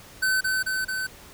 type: tone with echo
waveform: square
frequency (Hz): 1524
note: G6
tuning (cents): -49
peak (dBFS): -21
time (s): 0.22-0.41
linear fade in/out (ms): 10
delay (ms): 220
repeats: 3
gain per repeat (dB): -2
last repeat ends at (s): 1.07
effects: pink hiss -47 dBFS RMS until 1.33 s